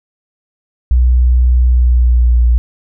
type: tone with pitch glide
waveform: sine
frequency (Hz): 61.74 to 59.57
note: B1 to A#1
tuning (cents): 0 to +38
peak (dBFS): -6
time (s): 0.91-2.58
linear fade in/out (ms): 0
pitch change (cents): -62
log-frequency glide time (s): 1.65-2.46
effects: none